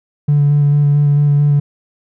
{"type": "tone with vibrato", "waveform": "triangle", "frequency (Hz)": 145, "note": "D3", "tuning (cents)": -22, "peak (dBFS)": -5, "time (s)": [0.28, 1.6], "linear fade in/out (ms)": 10, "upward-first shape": "square", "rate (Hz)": 4.5, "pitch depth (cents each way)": 13, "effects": ["tanh soft clip ceiling -5 dBFS"]}